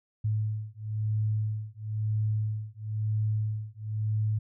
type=beating tone pair; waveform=sine; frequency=107.1 / 108.1 Hz; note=A2 / A2; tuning=-46 / -30 cents; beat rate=1 Hz; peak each=-30 dBFS; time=0.24-4.39 s; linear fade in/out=10 ms; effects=none